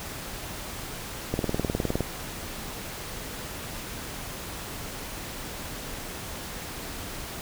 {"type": "click train", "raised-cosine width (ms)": 2, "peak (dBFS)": -12, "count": 14, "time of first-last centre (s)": [1.34, 2.007], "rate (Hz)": 19.5, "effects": ["pink hiss -37 dBFS RMS until 7.41 s"]}